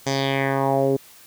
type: tone with low-pass filter sweep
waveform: 10% pulse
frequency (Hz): 136.4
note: C#3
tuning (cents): -28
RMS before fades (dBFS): -21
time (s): 0.06-0.97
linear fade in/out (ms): 10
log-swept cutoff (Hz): 6500 to 370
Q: 2.8
effects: white hiss -48 dBFS RMS until 1.26 s